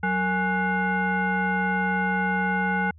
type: tone with frequency modulation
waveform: sine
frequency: 830.6 Hz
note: G#5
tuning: in tune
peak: -21 dBFS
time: 0.03-2.91 s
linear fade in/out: 5 ms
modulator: 645 Hz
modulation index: 1.5
effects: added 80 Hz sine -46 dBFS peak until 2.98 s

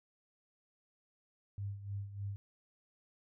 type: tone with tremolo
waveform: sine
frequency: 100.1 Hz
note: G2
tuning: 37 cents sharp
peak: -36 dBFS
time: 1.58-2.36 s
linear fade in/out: 0 ms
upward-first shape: sine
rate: 3.3 Hz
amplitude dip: 70%
effects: none

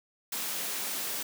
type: high-pass noise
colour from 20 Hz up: white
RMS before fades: -34 dBFS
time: 0.32-1.23 s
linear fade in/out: 5 ms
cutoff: 160 Hz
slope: 24 dB/octave
effects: none

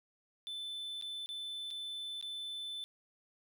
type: tone with dropouts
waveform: triangle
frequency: 3520 Hz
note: A7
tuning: in tune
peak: -38 dBFS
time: 0.47-2.84 s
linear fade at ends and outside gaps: 0 ms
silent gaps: 1.013-1.023 / 1.26-1.29 / 1.705-1.71 / 2.212-2.226 s
effects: none

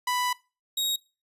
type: tone pair in turn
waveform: sawtooth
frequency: 991 / 3778 Hz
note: B5 / A#7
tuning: +6 / +22 cents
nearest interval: octave + major seventh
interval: 2316 cents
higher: second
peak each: -21 / -22 dBFS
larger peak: first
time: 0.07-0.33 / 0.77-0.96 s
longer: first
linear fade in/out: 5 ms
effects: noise-tail reverb RT60 0.3 s tail -21 dB re dry + resampled to 32000 Hz

